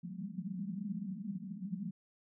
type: band-pass noise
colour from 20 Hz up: white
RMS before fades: -41 dBFS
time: 0.03-1.91 s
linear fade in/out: 10 ms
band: 170 to 220 Hz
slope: 96 dB/octave
effects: none